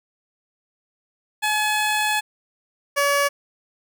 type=tone pair in turn; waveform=15% pulse; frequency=851 / 568 Hz; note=G#5 / C#5; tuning=+42 / +42 cents; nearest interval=perfect fifth; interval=700 cents; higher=first; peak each=-13 / -11 dBFS; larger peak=second; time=1.42-2.21 / 2.96-3.29 s; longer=first; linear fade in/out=20 ms; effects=none